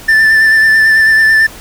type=tone with vibrato; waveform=triangle; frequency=1769 Hz; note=A6; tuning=9 cents sharp; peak=-3 dBFS; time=0.08-1.47 s; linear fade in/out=10 ms; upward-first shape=sine; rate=9.1 Hz; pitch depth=21 cents each way; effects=pink hiss -32 dBFS RMS until 1.6 s